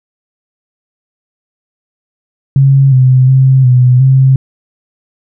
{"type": "tone with pitch steps", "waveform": "sine", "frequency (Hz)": [136.5, 129, 132.3, 125.5, 132.8], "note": ["C#3", "C3", "C3", "B2", "C3"], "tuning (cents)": [-26, -24, 20, 28, 26], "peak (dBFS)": -3, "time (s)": [2.56, 4.36], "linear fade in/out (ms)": 2, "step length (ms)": 360, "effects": []}